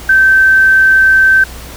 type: tone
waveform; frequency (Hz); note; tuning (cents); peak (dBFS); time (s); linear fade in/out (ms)
sine; 1550; G6; -20; -4; 0.09-1.44; 5
effects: added 60 Hz sine -31 dBFS peak until 1.76 s + pink hiss -31 dBFS RMS until 1.76 s

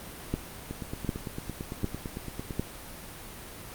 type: two click trains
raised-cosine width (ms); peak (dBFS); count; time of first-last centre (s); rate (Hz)
3; -14 / -21; 4 / 17; 0.34-2.596 / 0.71-2.508; 1.33 / 8.9
effects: pink hiss -43 dBFS RMS until 3.74 s + Opus 32 kbps

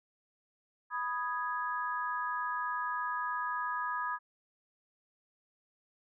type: chord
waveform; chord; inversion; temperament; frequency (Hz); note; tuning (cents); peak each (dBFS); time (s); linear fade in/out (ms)
sine; G# minor; first; equal; 987.8 / 1244.5 / 1661.2; B5 / D#6 / G#6; 0 / 0 / 0; -36 / -36 / -38; 0.9-4.19; 50
effects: none

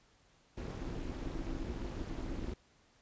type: noise with amplitude modulation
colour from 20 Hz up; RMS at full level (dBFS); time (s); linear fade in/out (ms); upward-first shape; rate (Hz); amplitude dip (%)
brown; -36; 0.57-2.54; 5; sine; 299; 90
effects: pink hiss -68 dBFS RMS until 3.01 s + resampled to 16000 Hz

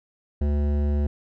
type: tone with hard clipping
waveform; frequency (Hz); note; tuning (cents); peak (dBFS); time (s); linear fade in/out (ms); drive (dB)
sine; 72.7; D2; -17; -22; 0.41-1.07; 5; 14
effects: none

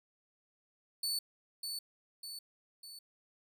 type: tone with echo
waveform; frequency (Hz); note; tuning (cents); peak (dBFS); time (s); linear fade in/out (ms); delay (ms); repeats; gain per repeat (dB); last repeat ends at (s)
sawtooth; 4478; C#8; +17; -30; 1.03-1.19; 5; 600; 3; -5; 2.99
effects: none

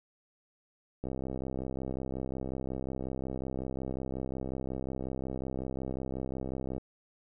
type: click train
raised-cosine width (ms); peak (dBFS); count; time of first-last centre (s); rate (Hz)
2; -23; 377; 1.04-6.78; 65.5
effects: none

